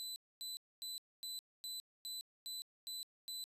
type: tone bursts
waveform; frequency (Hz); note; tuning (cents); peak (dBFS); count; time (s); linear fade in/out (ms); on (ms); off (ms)
sawtooth; 4008; B7; +25; -40; 9; 0-3.44; 0; 160; 250
effects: resampled to 32000 Hz